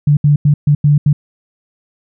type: tone bursts at uneven times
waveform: sine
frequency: 146.4 Hz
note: D3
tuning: 5 cents flat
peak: -6 dBFS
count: 6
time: 0.07-0.17 / 0.24-0.36 / 0.45-0.54 / 0.67-0.75 / 0.84-0.98 / 1.06-1.13 s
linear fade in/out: 5 ms
effects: none